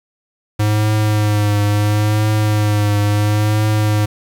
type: tone with vibrato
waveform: square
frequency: 105.2 Hz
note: G#2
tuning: 23 cents sharp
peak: -13 dBFS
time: 0.59-4.06 s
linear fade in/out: 10 ms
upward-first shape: triangle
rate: 0.73 Hz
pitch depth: 38 cents each way
effects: 7-bit